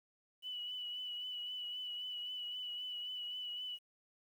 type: tone with vibrato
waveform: sine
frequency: 2960 Hz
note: F#7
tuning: in tune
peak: -40 dBFS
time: 0.42-3.79 s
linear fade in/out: 50 ms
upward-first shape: triangle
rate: 3.8 Hz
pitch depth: 34 cents each way
effects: 11-bit